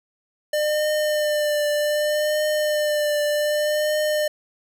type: tone with vibrato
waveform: square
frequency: 600 Hz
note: D5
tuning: 37 cents sharp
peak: -20 dBFS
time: 0.53-4.28 s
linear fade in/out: 5 ms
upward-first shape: triangle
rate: 0.65 Hz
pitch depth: 27 cents each way
effects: none

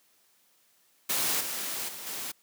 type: noise with level steps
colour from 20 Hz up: white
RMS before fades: -28 / -34 / -41 / -36 dBFS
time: 1.09-2.32 s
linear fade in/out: 10 ms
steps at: 1.4 / 1.88 / 2.06 s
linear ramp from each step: 10 ms
effects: white hiss -66 dBFS RMS until 2.42 s + high-pass 150 Hz 12 dB/octave

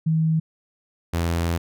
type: tone pair in turn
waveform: sine / sawtooth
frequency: 159.8 / 84.45 Hz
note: D#3 / E2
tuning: +47 / +42 cents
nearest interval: major seventh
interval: 1105 cents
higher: first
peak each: -17 dBFS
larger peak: neither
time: 0.06-0.4 / 1.13-1.58 s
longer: second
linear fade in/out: 10 ms
effects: none

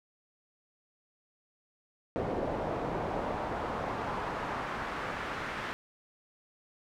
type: noise with band-pass filter sweep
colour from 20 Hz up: brown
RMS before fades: -35 dBFS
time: 2.16-5.73 s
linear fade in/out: 0 ms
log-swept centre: 570 to 1700 Hz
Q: 1.2
effects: none

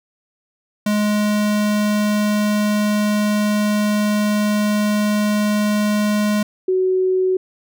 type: tone pair in turn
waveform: square / sine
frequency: 209.3 / 372.9 Hz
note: G#3 / F#4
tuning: +14 / +14 cents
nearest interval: minor seventh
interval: 1000 cents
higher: second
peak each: -16 / -14 dBFS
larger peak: second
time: 0.86-6.43 / 6.68-7.37 s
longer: first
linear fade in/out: 5 ms
effects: none

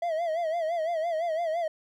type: tone with vibrato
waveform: triangle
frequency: 659.3 Hz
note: E5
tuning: in tune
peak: -24 dBFS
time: 0.02-1.68 s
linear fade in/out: 5 ms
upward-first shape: sine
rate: 5.9 Hz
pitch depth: 100 cents each way
effects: none

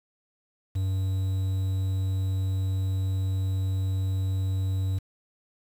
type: tone with quantisation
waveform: triangle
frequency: 95.2 Hz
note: F#2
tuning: 50 cents sharp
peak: -22 dBFS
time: 0.75-4.99 s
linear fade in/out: 10 ms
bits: 8
effects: none

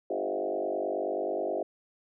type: tone with frequency modulation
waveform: sine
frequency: 517 Hz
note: C5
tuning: 21 cents flat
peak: -28 dBFS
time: 0.1-1.63 s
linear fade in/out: 5 ms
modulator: 49.4 Hz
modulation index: 3.8
effects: none

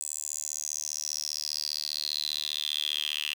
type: tone with high-pass filter sweep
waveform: 10% pulse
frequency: 75 Hz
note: D2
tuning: 37 cents sharp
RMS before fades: -33 dBFS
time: 0.01-3.34 s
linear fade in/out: 0 ms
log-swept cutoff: 7900 to 2900 Hz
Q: 9.9
effects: 9-bit

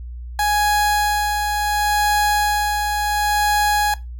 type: tone with tremolo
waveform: 30% pulse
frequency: 832 Hz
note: G#5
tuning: 3 cents sharp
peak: -12 dBFS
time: 0.39-3.94 s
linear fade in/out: 2 ms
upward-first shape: sine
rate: 0.7 Hz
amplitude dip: 40%
effects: noise-tail reverb RT60 0.2 s tail -17 dB re dry + added 60 Hz sine -29 dBFS peak until 4.19 s

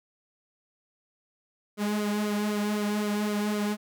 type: tone with flanger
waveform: sawtooth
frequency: 208.6 Hz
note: G#3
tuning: 8 cents sharp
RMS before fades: -28 dBFS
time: 1.77-3.77 s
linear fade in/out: 50 ms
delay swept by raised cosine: 1.1 to 3.3 ms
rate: 3.9 Hz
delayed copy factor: -0.7
effects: none

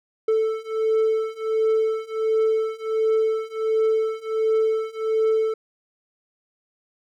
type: beating tone pair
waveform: triangle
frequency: 440 / 441.4 Hz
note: A4 / A4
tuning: 0 / +5 cents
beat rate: 1.4 Hz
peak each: -21 / -20 dBFS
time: 0.28-5.54 s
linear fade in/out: 5 ms
effects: none

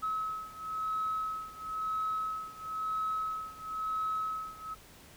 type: beating tone pair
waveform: sine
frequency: 1286 / 1286.99 Hz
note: E6 / E6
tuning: -43 / -42 cents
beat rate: 0.99 Hz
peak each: -34 / -36 dBFS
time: 0.02-4.75 s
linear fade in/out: 20 ms
effects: tanh soft clip ceiling -25 dBFS + pink hiss -55 dBFS RMS until 5.16 s

